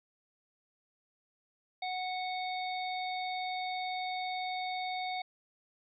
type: harmonic tone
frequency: 738 Hz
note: F#5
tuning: 5 cents flat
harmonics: 1 / 3 / 5 / 6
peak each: -35 / -41 / -44 / -48 dBFS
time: 1.82-5.22 s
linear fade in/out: 5 ms
effects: none